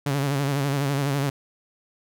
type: tone with vibrato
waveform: sawtooth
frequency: 140 Hz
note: C#3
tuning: 18 cents sharp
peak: -18 dBFS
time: 0.06-1.3 s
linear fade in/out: 5 ms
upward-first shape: sine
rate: 12 Hz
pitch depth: 64 cents each way
effects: none